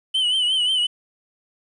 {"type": "tone with vibrato", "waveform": "triangle", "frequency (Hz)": 3015, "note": "F#7", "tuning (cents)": 32, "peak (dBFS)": -16, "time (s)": [0.14, 0.87], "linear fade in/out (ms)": 10, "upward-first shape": "triangle", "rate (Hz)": 5.6, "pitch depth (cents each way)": 83, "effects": ["resampled to 24000 Hz", "9-bit"]}